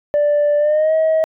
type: tone with pitch glide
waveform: sine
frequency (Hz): 587.3 to 636.8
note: D5 to D#5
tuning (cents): 0 to +40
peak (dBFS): -10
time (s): 0.14-1.24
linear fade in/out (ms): 0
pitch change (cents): +140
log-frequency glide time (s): 0.58-0.94
effects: tanh soft clip ceiling -10 dBFS